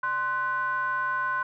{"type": "ring-modulated tone", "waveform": "triangle", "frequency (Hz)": 226.9, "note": "A#3", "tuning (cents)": -47, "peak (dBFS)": -20, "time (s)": [0.03, 1.43], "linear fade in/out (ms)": 5, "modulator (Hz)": 1270, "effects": []}